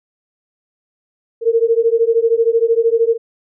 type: beating tone pair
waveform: sine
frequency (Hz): 452.8 / 465.8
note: A4 / A#4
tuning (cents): +50 / -1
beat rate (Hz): 13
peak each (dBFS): -14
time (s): 1.41-3.18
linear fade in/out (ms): 50
effects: none